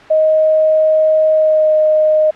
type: tone with pitch glide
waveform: sine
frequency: 626 to 618.8 Hz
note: D#5 to D#5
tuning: +10 to -10 cents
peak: -8 dBFS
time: 0.1-2.31 s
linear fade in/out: 10 ms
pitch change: -20 cents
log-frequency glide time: 1.32-1.75 s
effects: white hiss -37 dBFS RMS until 2.35 s + low-pass 2000 Hz 12 dB/octave

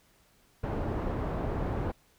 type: low-pass noise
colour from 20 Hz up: pink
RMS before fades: -32 dBFS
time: 0.63-1.92 s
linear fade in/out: 10 ms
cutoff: 870 Hz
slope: 12 dB/octave
effects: pink hiss -65 dBFS RMS until 2.18 s

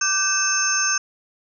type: tone cluster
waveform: sine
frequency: 1176 / 1543 / 2612 / 5380 / 6320 Hz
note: D6 / G6 / E7 / E8 / G8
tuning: +2 / -28 / -17 / +34 / +13 cents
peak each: -28 / -23 / -29 / -27 / -21 dBFS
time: 0.01-0.98 s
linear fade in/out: 5 ms
effects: none

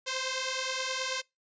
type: beating tone pair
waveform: 5% pulse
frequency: 517 / 526.4 Hz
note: C5 / C5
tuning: -21 / +10 cents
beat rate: 9.4 Hz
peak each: -22 dBFS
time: 0.06-1.22 s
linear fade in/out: 20 ms
effects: noise-tail reverb RT60 0.2 s tail -25 dB re dry + resampled to 16000 Hz

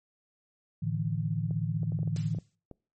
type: chord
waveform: sine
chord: A suspended fourth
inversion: none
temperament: equal with one note detuned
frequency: 110 / 148.88 / 164.81 Hz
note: A2 / D3 / E3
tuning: 0 / +24 / 0 cents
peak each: -32 dBFS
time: 0.82-2.39 s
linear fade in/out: 10 ms
type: clicks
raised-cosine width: 2 ms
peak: -31 dBFS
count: 10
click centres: 1.509 / 1.832 / 1.921 / 1.99 / 2.031 / 2.076 / 2.163 / 2.348 / 2.386 / 2.713 s
type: noise with exponential decay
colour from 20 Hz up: blue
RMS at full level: -38 dBFS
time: 2.16-2.55 s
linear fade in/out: 2 ms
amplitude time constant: 84 ms
effects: noise-tail reverb RT60 0.4 s tail -25 dB re dry + MP3 32 kbps

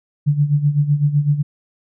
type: tone with tremolo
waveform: sine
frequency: 146 Hz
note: D3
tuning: 10 cents flat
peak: -10 dBFS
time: 0.26-1.43 s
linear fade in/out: 20 ms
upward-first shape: sine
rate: 7.9 Hz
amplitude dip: 75%
effects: none

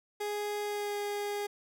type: tone with pitch glide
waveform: 30% pulse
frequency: 414.8 to 410.3 Hz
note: G#4 to G#4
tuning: -2 to -21 cents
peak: -30 dBFS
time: 0.2-1.47 s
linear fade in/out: 10 ms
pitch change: -19 cents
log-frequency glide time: 0.63-0.97 s
effects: none

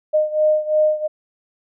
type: beating tone pair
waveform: sine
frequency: 613 / 615.9 Hz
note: D#5 / D#5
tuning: -26 / -18 cents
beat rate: 2.9 Hz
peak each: -16 / -19 dBFS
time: 0.13-1.08 s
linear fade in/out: 20 ms
effects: none

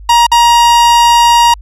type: tone with dropouts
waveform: 45% pulse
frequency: 945 Hz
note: A#5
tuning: 23 cents sharp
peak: -4 dBFS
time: 0.09-1.54 s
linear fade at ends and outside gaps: 5 ms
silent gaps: 0.267-0.316 s
effects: added 50 Hz sine -28 dBFS peak until 1.61 s + low-pass 9000 Hz 12 dB/octave

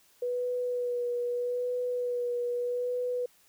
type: tone with vibrato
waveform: sine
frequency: 489.3 Hz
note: B4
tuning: 16 cents flat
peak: -28 dBFS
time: 0.22-3.26 s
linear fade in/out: 5 ms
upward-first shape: sine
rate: 0.8 Hz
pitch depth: 20 cents each way
effects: white hiss -63 dBFS RMS until 3.48 s

